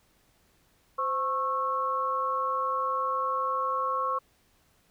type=tone cluster; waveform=sine; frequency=518 / 1096 / 1324 Hz; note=C5 / C#6 / E6; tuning=-17 / -20 / +7 cents; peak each=-34 / -27 / -34 dBFS; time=0.98-4.19 s; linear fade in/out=10 ms; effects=pink hiss -66 dBFS RMS until 4.9 s